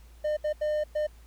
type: tone bursts at uneven times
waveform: triangle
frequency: 605 Hz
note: D#5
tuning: 49 cents flat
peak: -23 dBFS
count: 4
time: 0.24-0.37 / 0.44-0.53 / 0.61-0.84 / 0.95-1.07 s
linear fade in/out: 10 ms
effects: added 57 Hz sine -49 dBFS peak until 1.26 s + pink hiss -61 dBFS RMS until 1.26 s